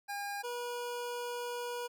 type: tone pair in turn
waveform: 25% pulse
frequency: 809 / 483.5 Hz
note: G#5 / B4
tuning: -46 / -37 cents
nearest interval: major sixth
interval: 891 cents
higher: first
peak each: -33 / -33 dBFS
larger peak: neither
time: 0.08-0.43 / 0.43-1.88 s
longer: second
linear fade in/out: 20 ms
effects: none